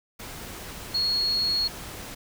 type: tone in noise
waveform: sine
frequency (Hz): 4319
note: C#8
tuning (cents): -46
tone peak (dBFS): -22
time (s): 0.94-1.68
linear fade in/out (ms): 10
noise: pink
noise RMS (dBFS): -39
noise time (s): 0.19-2.15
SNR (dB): +14
effects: none